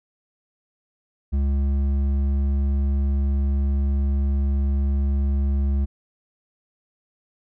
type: tone with hard clipping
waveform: sine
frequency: 69.2 Hz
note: C#2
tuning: 2 cents flat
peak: -20 dBFS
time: 1.32-5.86 s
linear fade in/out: 20 ms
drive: 7 dB
effects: none